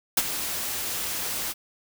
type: noise with ADSR envelope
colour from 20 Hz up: white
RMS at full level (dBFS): -19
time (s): 0.17-1.54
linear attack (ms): 5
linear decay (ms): 43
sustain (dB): -11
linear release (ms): 37
effects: none